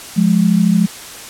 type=tone pair together; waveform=sine; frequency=176.4 / 209.8 Hz; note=F3 / G#3; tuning=+18 / +18 cents; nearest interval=minor third; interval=300 cents; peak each=-12 dBFS; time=0.16-0.87 s; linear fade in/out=20 ms; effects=white hiss -32 dBFS RMS until 1.29 s + low-pass 11000 Hz 12 dB/octave